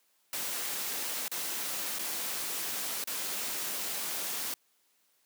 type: noise with dropouts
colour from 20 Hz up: white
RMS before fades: -35 dBFS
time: 0.33-4.54 s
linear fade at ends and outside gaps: 2 ms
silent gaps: 1.281-1.315 / 1.987-1.992 / 3.041-3.073 s
effects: white hiss -71 dBFS RMS until 5.25 s + high-pass 200 Hz 12 dB/octave